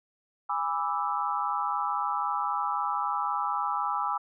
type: chord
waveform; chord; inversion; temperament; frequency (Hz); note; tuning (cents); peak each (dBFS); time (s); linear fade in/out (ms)
sine; E dominant seventh; first; equal with one note detuned; 822 / 987.8 / 1174.7 / 1318.5; G#5 / B5 / D6 / E6; -18 / 0 / 0 / 0; -32; 0.49-4.18; 10
effects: none